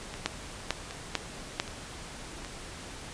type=two click trains; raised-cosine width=0.2 ms; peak=-9 / -22 dBFS; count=4 / 4; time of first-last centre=0.26-1.599 / 0.14-2.448 s; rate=2.24 / 1.3 Hz; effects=pink hiss -43 dBFS RMS until 3.13 s + resampled to 22050 Hz